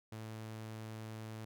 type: tone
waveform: sawtooth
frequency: 110 Hz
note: A2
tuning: in tune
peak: -40 dBFS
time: 0.12-1.45 s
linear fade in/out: 5 ms
effects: none